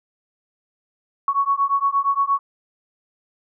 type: beating tone pair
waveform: sine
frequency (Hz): 1108.7 / 1117.3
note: C#6 / C#6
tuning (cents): 0 / +13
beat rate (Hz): 8.6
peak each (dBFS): -20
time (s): 1.28-2.39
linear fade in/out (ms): 2
effects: none